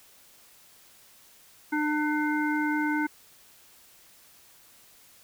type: harmonic tone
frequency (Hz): 300.8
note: D4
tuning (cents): +42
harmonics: 1 / 3 / 5 / 7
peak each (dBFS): -26 / -32 / -31 / -36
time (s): 1.72-3.07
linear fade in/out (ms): 10
effects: white hiss -56 dBFS RMS until 5.23 s